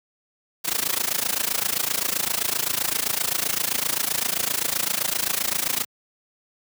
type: noise with amplitude modulation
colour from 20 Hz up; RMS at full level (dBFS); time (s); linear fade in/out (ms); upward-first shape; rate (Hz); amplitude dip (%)
white; -21; 0.64-5.85; 20; sine; 27.7; 90
effects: high-pass 100 Hz 12 dB/octave